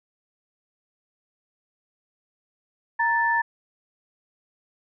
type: tone pair together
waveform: sine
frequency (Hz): 932.3 / 1760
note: A#5 / A6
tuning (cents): 0 / 0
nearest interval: major seventh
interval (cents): 1100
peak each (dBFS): -22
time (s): 2.99-3.42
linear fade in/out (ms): 10
effects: none